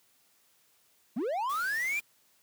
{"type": "linear sweep", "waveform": "triangle", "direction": "up", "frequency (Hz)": [193.2, 2435], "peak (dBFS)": -27, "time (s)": [1.16, 2], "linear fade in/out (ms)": 10}
{"type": "noise", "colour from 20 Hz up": "white", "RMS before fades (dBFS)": -46, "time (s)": [1.49, 2.01], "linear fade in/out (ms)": 10}
{"effects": ["white hiss -67 dBFS RMS until 2.42 s", "high-pass 80 Hz 12 dB/octave"]}